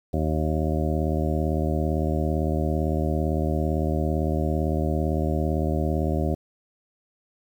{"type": "harmonic tone", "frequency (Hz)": 77.78, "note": "D#2", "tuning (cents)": 0, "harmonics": [1, 2, 3, 4, 5, 7, 8, 9], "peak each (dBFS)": [-25, -28, -30, -31, -32, -33, -34, -35], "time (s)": [0.13, 6.35], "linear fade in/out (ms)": 10, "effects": ["9-bit"]}